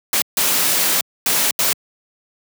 white noise bursts at uneven times, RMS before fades -17 dBFS, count 4, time 0.13-0.22 / 0.37-1.01 / 1.26-1.51 / 1.59-1.73 s, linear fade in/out 2 ms, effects high-pass 150 Hz 12 dB/octave

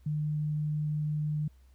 sine tone, 151 Hz, D3, 48 cents sharp, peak -28 dBFS, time 0.06-1.48 s, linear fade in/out 5 ms, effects added 64 Hz sine -55 dBFS peak until 1.74 s + pink hiss -71 dBFS RMS until 1.74 s

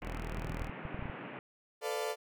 sawtooth tone, 40.14 Hz, E1, 45 cents flat, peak -34 dBFS, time 0.01-0.7 s, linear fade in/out 50 ms
pink band-pass noise, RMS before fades -45 dBFS, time 0.02-1.39 s, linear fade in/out 0 ms, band 130 to 2700 Hz, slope 48 dB/octave
clicks, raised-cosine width 5 ms, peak -28 dBFS, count 12, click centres 0.323 / 0.384 / 0.451 / 0.502 / 0.616 / 0.696 / 0.853 / 0.945 / 0.993 / 1.025 / 1.056 / 1.098 s
35% pulse chord, B half-diminished seventh, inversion third, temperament equal with one note detuned, 440 / 501.4 / 587.3 / 698.5 Hz, A4 / B4 / D5 / F5, 0 / +26 / 0 / 0 cents, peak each -35 / -39 / -38 / -40 dBFS, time 1.81-2.16 s, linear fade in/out 50 ms
effects none

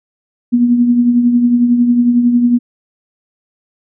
sine tone with tremolo, 241.3 Hz, B3, 40 cents flat, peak -5 dBFS, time 0.52-2.59 s, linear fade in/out 20 ms, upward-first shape triangle, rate 11 Hz, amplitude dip 55%, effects none

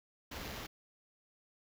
pink noise with sample-and-hold, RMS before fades -44 dBFS, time 0.31-0.67 s, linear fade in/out 10 ms, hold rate 8820 Hz, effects none

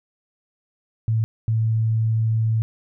sine tone pair in turn, 111.6 / 111.6 Hz, A2 / A2, +25 / +25 cents, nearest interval unison, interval 0 cents, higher neither, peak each -17 dBFS, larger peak neither, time 1.08-1.24 / 1.48-2.62 s, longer second, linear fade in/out 0 ms, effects none

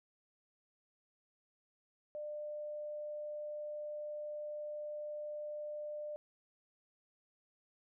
sine tone, 598 Hz, D5, 31 cents sharp, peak -40 dBFS, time 2.15-6.16 s, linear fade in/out 0 ms, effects none

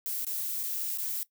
violet noise with dropouts, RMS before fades -33 dBFS, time 0.06-1.23 s, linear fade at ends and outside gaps 0 ms, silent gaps 0.247-0.267 / 0.632-0.636 / 0.974-0.985 s, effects noise-tail reverb RT60 0.1 s tail -18 dB re dry

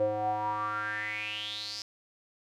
square tone with band-pass filter sweep, 105.9 Hz, G#2, 34 cents sharp, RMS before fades -33 dBFS, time 0-1.82 s, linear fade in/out 0 ms, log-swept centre 520 to 5200 Hz, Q 7.9, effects none

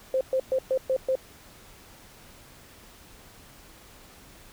sine tone bursts, 523.3 Hz, C5, in tune, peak -21 dBFS, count 6, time 0.14-1.154 s, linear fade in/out 2 ms, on 69 ms, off 120 ms, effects pink hiss -51 dBFS RMS until 4.52 s

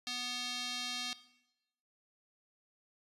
square tone with band-pass filter, 246.9 Hz, B3, in tune, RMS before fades -39 dBFS, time 0.07-1.13 s, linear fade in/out 0 ms, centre 4100 Hz, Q 2.3, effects noise-tail reverb RT60 0.9 s tail -17 dB re dry + resampled to 32000 Hz

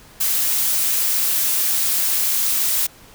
blue noise, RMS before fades -19 dBFS, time 0.2-2.87 s, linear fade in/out 10 ms, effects pink hiss -46 dBFS RMS until 3.14 s

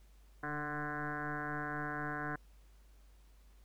sine tone with frequency modulation, 892 Hz, A5, 23 cents sharp, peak -36 dBFS, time 0.43-2.36 s, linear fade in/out 5 ms, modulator 149 Hz, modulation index 5.6, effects added 50 Hz sine -58 dBFS peak until 3.64 s + pink hiss -71 dBFS RMS until 3.64 s

